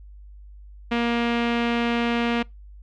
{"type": "tone with low-pass filter", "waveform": "sawtooth", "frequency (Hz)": 235.8, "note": "A#3", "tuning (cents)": 20, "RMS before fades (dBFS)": -23, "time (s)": [0.91, 2.43], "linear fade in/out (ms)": 10, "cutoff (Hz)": 2800, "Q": 1.9, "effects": ["noise-tail reverb RT60 0.2 s tail -25 dB re dry", "added 50 Hz sine -41 dBFS peak until 2.82 s"]}